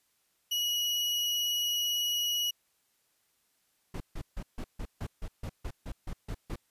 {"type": "tone with vibrato", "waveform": "35% pulse", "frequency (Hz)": 2914, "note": "F#7", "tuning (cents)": -27, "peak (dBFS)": -26, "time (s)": [0.51, 2.51], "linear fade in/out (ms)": 10, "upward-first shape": "triangle", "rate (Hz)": 18, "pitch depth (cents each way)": 11}
{"type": "noise bursts", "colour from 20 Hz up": "brown", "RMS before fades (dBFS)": -36, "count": 13, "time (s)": [3.94, 6.559], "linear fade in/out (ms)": 5, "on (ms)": 63, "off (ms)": 150}
{"effects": ["white hiss -73 dBFS RMS until 6.7 s", "resampled to 32000 Hz"]}